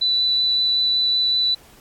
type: tone with vibrato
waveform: sine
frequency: 3975 Hz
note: B7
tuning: 10 cents sharp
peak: -16 dBFS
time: 0.01-1.55 s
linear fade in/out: 10 ms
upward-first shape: triangle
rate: 5.3 Hz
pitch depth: 8 cents each way
effects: pink hiss -50 dBFS RMS until 1.8 s + AAC 64 kbps